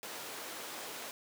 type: high-pass noise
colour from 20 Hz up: pink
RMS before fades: -44 dBFS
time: 0.03-1.11 s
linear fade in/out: 0 ms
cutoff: 380 Hz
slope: 12 dB/octave
effects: none